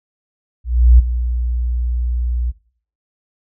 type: tone with ADSR envelope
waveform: sine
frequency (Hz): 60.2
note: B1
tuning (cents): -44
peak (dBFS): -3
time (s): 0.64-2.52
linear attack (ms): 350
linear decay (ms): 14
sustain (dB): -13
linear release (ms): 25
effects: noise-tail reverb RT60 0.5 s tail -19 dB re dry